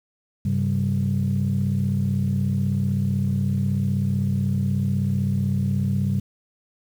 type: tone cluster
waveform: sine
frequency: 99 / 135.1 / 194.2 Hz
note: G2 / C#3 / G3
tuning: +18 / -44 / -16 cents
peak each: -23 dBFS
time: 0.45-6.2 s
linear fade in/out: 5 ms
effects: tanh soft clip ceiling -13 dBFS + 8-bit